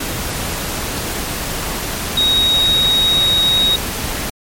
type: tone in noise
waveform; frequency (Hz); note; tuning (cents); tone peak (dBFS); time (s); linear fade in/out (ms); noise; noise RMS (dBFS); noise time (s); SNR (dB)
sine; 3782; A#7; +24; -11; 2.17-3.76; 5; pink; -22; 0-4.3; +8
effects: MP3 64 kbps